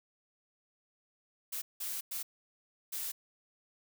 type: noise bursts at uneven times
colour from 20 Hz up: blue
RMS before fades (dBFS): -38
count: 4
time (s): 1.52-1.62 / 1.8-2.01 / 2.11-2.23 / 2.92-3.12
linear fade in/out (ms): 10
effects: none